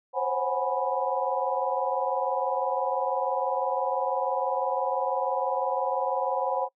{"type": "tone cluster", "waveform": "sine", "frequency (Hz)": [521, 541, 741, 827, 986], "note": ["C5", "C#5", "F#5", "G#5", "B5"], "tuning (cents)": [-7, -42, 2, -8, -3], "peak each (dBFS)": -31, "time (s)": [0.13, 6.69], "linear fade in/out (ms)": 50, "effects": ["noise-tail reverb RT60 0.1 s tail -25 dB re dry"]}